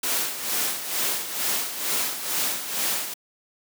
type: noise with tremolo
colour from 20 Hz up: white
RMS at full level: -24 dBFS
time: 0.03-3.14 s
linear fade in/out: 5 ms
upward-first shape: sine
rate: 2.2 Hz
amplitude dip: 65%
effects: high-pass 200 Hz 12 dB/octave